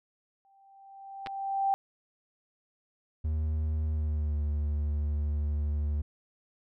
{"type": "tone with exponential growth", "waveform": "sine", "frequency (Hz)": 784, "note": "G5", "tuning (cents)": 0, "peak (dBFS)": -22, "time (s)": [0.45, 1.74], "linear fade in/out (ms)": 0, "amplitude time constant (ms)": 280}
{"type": "clicks", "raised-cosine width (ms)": 0.3, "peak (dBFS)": -22, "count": 2, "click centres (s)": [1.262, 1.27]}
{"type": "tone with pitch glide", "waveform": "triangle", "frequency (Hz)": [77.5, 73.96], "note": ["D#2", "D2"], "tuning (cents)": [-6, 13], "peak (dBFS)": -25, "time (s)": [3.24, 6.02], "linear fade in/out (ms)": 10, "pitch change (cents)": -81, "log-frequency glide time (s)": [3.9, 4.36]}
{"effects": []}